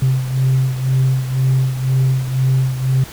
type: beating tone pair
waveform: sine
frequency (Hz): 130.6 / 132.6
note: C3 / C3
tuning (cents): -3 / +23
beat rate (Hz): 2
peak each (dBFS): -13 / -18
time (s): 0.02-3.04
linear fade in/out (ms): 5
effects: tanh soft clip ceiling -8 dBFS + pink hiss -35 dBFS RMS until 3.12 s